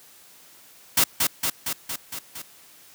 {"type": "noise with echo", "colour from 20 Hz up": "white", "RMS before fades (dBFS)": -18, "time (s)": [0.97, 1.04], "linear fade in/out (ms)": 5, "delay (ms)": 230, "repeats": 6, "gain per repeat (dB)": -3, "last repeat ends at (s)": 2.42, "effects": ["white hiss -51 dBFS RMS until 2.94 s", "high-pass 80 Hz 12 dB/octave"]}